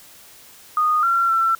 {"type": "tone with pitch steps", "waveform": "sine", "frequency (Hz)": [1234, 1367, 1344], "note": ["D#6", "F6", "E6"], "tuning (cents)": [-15, -37, 33], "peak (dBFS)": -15, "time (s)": [0.77, 1.55], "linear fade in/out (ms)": 2, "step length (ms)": 260, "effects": ["white hiss -46 dBFS RMS until 1.59 s"]}